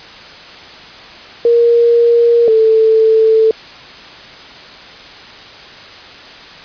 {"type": "tone pair in turn", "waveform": "sine", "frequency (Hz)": [470, 442.7], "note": ["A#4", "A4"], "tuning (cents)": [14, 11], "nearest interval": "minor second", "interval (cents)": 103, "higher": "first", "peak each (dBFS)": -6, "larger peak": "neither", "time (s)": [[1.45, 2.48], [2.48, 3.51]], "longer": "neither", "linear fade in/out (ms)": 2, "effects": ["white hiss -34 dBFS RMS until 6.64 s", "resampled to 11025 Hz"]}